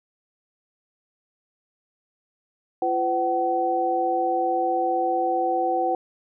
sine tone cluster, 342.6 / 507 / 757 Hz, F4 / B4 / F#5, -33 / +45 / +39 cents, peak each -27 / -27 / -22 dBFS, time 2.82-5.95 s, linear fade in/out 2 ms, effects none

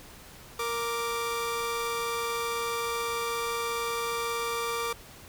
sawtooth tone pair together, 466.2 / 1174.7 Hz, A#4 / D6, 0 / 0 cents, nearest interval octave + major third, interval 1600 cents, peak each -28 dBFS, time 0.59-4.93 s, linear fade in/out 5 ms, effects pink hiss -49 dBFS RMS until 5.28 s

